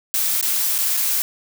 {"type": "noise with dropouts", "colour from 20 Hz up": "blue", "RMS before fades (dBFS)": -20, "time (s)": [0.14, 1.22], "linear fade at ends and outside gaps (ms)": 0, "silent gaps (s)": [[0.412, 0.427], [0.781, 0.787], [0.968, 0.973]], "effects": []}